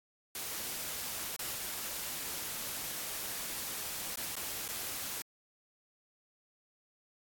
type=noise with dropouts; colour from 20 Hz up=white; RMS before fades=-39 dBFS; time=0.35-5.22 s; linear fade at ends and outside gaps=2 ms; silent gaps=1.364-1.391 / 4.158-4.172 / 4.355-4.365 / 4.681-4.687 s; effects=AAC 64 kbps